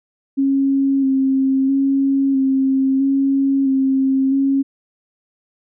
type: tone with vibrato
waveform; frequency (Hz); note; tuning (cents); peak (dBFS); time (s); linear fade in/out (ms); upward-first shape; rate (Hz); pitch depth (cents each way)
sine; 270.2; C#4; -44; -13; 0.37-4.63; 20; square; 0.76; 19
effects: none